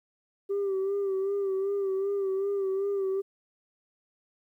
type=tone with vibrato; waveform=sine; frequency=392 Hz; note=G4; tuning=in tune; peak=-24 dBFS; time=0.49-3.22 s; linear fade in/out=20 ms; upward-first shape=sine; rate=2.6 Hz; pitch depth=48 cents each way; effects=tanh soft clip ceiling -24 dBFS + 11-bit